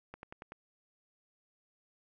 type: slowing click train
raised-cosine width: 0.5 ms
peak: -30 dBFS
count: 5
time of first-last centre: 0.14-0.521 s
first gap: 91 ms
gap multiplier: 1.03
effects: none